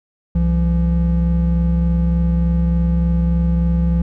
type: tone pair together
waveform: triangle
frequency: 64.46 / 170 Hz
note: C2 / F3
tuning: -25 / -46 cents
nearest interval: octave + perfect fourth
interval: 1679 cents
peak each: -14 dBFS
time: 0.35-4.02 s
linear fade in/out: 5 ms
effects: none